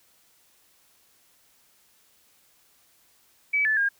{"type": "tone with pitch steps", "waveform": "sine", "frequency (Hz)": [2290, 1741, 1619], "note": ["D7", "A6", "G#6"], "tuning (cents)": [-44, -19, -45], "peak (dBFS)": -20, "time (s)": [3.53, 3.89], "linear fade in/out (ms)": 10, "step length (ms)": 120, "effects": ["white hiss -62 dBFS RMS until 3.99 s"]}